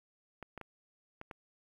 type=clicks; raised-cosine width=0.5 ms; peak=-29 dBFS; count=5; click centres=0.427 / 0.577 / 0.613 / 1.214 / 1.312 s; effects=10-bit